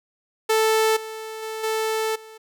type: tone with level steps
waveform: sawtooth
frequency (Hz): 440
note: A4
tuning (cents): 0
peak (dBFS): -13 / -28 / -25 / -18 / -37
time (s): 0.49-2.38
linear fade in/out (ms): 10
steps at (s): 0.96 / 1.42 / 1.63 / 2.15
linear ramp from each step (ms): 10
effects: none